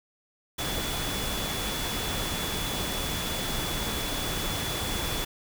sine tone in noise, 3432 Hz, A7, 44 cents flat, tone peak -36 dBFS, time 0.58-5.25 s, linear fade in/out 10 ms, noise pink, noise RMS -31 dBFS, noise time 0.58-5.25 s, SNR -8 dB, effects none

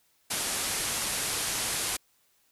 white low-pass noise, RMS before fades -31 dBFS, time 0.3-1.97 s, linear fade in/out 10 ms, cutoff 12000 Hz, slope 96 dB/octave, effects white hiss -68 dBFS RMS until 2.51 s

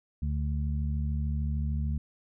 harmonic tone, 73.42 Hz, D2, in tune, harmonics 1 / 2 / 3, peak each -28 / -34 / -38 dBFS, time 0.22-1.98 s, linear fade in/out 5 ms, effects none

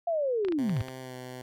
sine linear sweep, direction down, 698.5 to 94.5 Hz, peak -25 dBFS, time 0.07-0.82 s, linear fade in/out 5 ms
clicks, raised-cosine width 0.3 ms, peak -23 dBFS, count 7, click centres 0.449 / 0.485 / 0.523 / 0.695 / 0.767 / 0.807 / 0.884 s
10% pulse tone with pitch glide, 130 to 126.81 Hz, C3 to B2, -11 to +46 cents, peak -31 dBFS, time 0.58-1.42 s, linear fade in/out 5 ms, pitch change -43 cents, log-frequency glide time 1.01-1.15 s
effects none

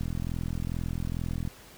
click train, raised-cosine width 5 ms, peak -20 dBFS, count 63, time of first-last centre 0.01-1.476 s, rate 42.3 Hz, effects pink hiss -51 dBFS RMS until 1.77 s

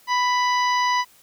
harmonic tone, 990 Hz, B5, 4 cents sharp, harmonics 1 / 2 / 3 / 4 / 5 / 6, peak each -19 / -25 / -32 / -35 / -33 / -37 dBFS, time 0.07-1.05 s, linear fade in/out 50 ms, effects white hiss -54 dBFS RMS until 1.22 s

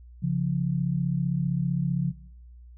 sine tone pair together, 138.59 / 174.01 Hz, C#3 / F3, 0 / -6 cents, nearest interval major third, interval 394 cents, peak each -26 dBFS, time 0.22-2.12 s, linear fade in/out 20 ms, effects noise-tail reverb RT60 0.9 s tail -22 dB re dry + added 60 Hz sine -45 dBFS peak until 2.77 s

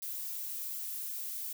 violet noise, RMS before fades -39 dBFS, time 0.02-1.53 s, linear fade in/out 5 ms, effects none

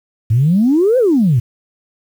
sine exponential two-way sweep, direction up then down, 103.83 to 532 to 109.5 Hz, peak -8 dBFS, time 0.3-1.4 s, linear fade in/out 10 ms, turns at 0.98 s, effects tanh soft clip ceiling -4 dBFS + 7-bit

